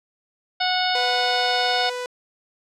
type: harmonic tone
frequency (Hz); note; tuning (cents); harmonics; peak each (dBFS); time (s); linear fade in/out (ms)
734; F#5; -14; 1 / 2 / 3 / 4 / 5 / 6 / 7; -23 / -27 / -30 / -29 / -27 / -29 / -30; 0.6-1.9; 10
type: tone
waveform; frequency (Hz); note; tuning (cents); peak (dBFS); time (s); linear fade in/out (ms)
sawtooth; 495.9; B4; +7; -23; 0.95-2.06; 2
effects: low-pass 8000 Hz 12 dB/octave